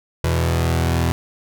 sawtooth tone pair together, 83.1 / 124.51 Hz, E2 / B2, +15 / +15 cents, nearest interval perfect fifth, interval 700 cents, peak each -14 / -17 dBFS, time 0.24-1.12 s, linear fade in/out 0 ms, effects none

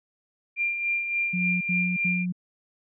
sine tone with tremolo, 2387 Hz, D7, 28 cents sharp, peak -22 dBFS, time 0.56-2.26 s, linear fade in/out 50 ms, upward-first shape sine, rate 3.5 Hz, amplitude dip 50%
sine tone bursts, 179.7 Hz, F3, 50 cents sharp, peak -25 dBFS, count 3, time 1.33-2.324 s, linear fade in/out 10 ms, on 280 ms, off 77 ms
effects none

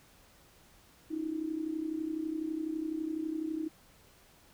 sine tone with amplitude modulation, 316 Hz, D#4, 27 cents sharp, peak -29 dBFS, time 1.1-3.69 s, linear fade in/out 20 ms, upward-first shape sine, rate 32 Hz, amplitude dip 75%, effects pink hiss -61 dBFS RMS until 4.53 s

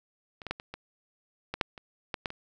clicks, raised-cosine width 0.3 ms, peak -27 / -20 / -14 / -25 / -23 / -17 / -8 / -28 / -15 / -14 / -24 dBFS, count 11, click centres 0.418 / 0.467 / 0.51 / 0.599 / 0.74 / 1.54 / 1.612 / 1.778 / 2.142 / 2.258 / 2.304 s, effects none

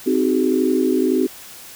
sine chord, Ab dominant seventh, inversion first, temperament just, 259.6 / 311.5 / 373.8 / 415.3 Hz, C4 / Eb4 / Gb4 / Ab4, -13 / +2 / +18 / 0 cents, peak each -19 / -21 / -19 / -24 dBFS, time 0.06-1.27 s, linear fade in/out 10 ms, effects white hiss -39 dBFS RMS until 1.75 s

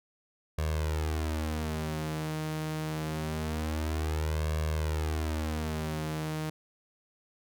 sawtooth tone with flanger, 77.78 Hz, D#2, in tune, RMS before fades -32 dBFS, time 0.58-6.5 s, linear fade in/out 5 ms, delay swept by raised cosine 1.8 to 6.5 ms, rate 0.25 Hz, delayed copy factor +0.85, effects none

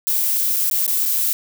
violet noise with dropouts, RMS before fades -19 dBFS, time 0.07-1.33 s, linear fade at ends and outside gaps 0 ms, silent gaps 0.562-0.566 / 0.699-0.712 / 0.865-0.878 / 1.055-1.059 s, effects none

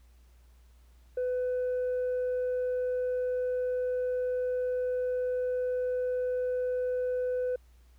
sine tone with tanh clipping, 501 Hz, B4, 25 cents sharp, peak -28 dBFS, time 1.17-7.56 s, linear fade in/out 5 ms, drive 1 dB, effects added 60 Hz sine -55 dBFS peak until 7.98 s + pink hiss -69 dBFS RMS until 7.98 s

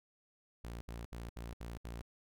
sawtooth tone bursts, 58 Hz, A#1, 8 cents flat, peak -39 dBFS, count 6, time 0.64-2.015 s, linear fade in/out 0 ms, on 170 ms, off 71 ms, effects none

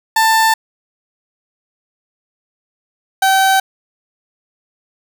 30% pulse tone pair in turn, 889 / 769.8 Hz, A5 / G5, +18 / -32 cents, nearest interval major second, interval 250 cents, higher first, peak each -7 dBFS, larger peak neither, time 0.16-0.54 / 3.22-3.6 s, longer neither, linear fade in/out 5 ms, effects none

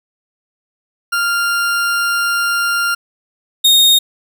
40% pulse tone pair in turn, 1396 / 3708 Hz, F6 / A#7, -1 / -10 cents, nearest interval octave + perfect fourth, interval 1691 cents, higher second, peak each -13 / -6 dBFS, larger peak second, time 1.12-2.95 / 3.64-3.99 s, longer first, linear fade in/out 10 ms, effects none

